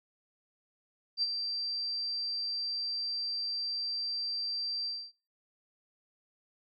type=tone with ADSR envelope; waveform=sine; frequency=4699 Hz; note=D8; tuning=in tune; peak=-25 dBFS; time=1.17-5.12 s; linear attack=54 ms; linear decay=36 ms; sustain=-7 dB; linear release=260 ms; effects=noise-tail reverb RT60 0.4 s tail -25 dB re dry